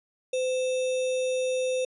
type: tone with sample-and-hold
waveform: sine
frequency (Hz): 512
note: C5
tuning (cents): -38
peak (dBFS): -24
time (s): 0.33-1.85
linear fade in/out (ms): 5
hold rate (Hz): 3150
effects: resampled to 24000 Hz